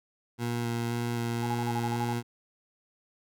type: tone with vibrato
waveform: 20% pulse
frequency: 118.2 Hz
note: A#2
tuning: 24 cents sharp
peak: -24 dBFS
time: 0.38-2.23 s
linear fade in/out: 50 ms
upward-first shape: square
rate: 1.9 Hz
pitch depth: 10 cents each way
type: tone with tremolo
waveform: sine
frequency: 837 Hz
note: G#5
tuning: 13 cents sharp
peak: -31 dBFS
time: 1.42-2.14 s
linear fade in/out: 10 ms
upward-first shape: square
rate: 12 Hz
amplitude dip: 80%
effects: none